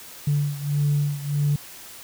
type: beating tone pair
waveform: sine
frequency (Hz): 144.6 / 146.2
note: D3 / D3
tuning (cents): -27 / -7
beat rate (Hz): 1.6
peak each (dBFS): -21 / -24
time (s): 0.27-1.56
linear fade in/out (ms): 5
effects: tanh soft clip ceiling -14 dBFS + white hiss -42 dBFS RMS until 2.03 s